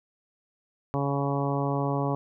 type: harmonic tone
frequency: 140.2 Hz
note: C#3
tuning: 20 cents sharp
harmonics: 1 / 2 / 3 / 4 / 5 / 6 / 7 / 8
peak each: -28 / -31 / -33 / -34 / -35 / -36 / -36 / -37 dBFS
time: 0.94-2.15 s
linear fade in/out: 0 ms
effects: none